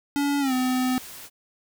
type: tone with pitch glide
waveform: square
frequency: 284.6 to 255 Hz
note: C#4 to C4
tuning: +46 to -44 cents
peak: -22 dBFS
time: 0.16-0.98 s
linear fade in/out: 0 ms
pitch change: -190 cents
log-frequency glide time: 0.4-0.53 s
type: noise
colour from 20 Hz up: white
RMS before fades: -41 dBFS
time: 0.43-1.3 s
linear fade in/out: 50 ms
effects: none